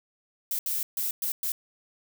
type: noise bursts at uneven times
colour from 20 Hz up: violet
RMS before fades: -29 dBFS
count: 5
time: 0.51-0.59 / 0.66-0.83 / 0.97-1.11 / 1.22-1.32 / 1.43-1.52 s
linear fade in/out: 2 ms
effects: none